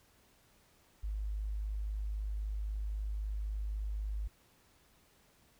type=tone; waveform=sine; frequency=51.91 Hz; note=G#1; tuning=in tune; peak=-34 dBFS; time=1.03-4.28 s; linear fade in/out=10 ms; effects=pink hiss -67 dBFS RMS until 5.59 s